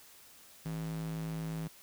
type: tone with high-pass filter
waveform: square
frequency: 54 Hz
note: A1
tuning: 32 cents flat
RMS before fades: -38 dBFS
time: 0.65-1.68 s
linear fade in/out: 10 ms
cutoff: 140 Hz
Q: 4.3
effects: white hiss -57 dBFS RMS until 1.82 s